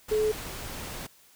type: tone in noise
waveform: sine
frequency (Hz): 429.8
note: A4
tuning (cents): -41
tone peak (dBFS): -22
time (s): 0.11-0.32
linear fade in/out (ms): 10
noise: pink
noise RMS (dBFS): -38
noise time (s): 0.08-1.07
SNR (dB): +13
effects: white hiss -58 dBFS RMS until 1.35 s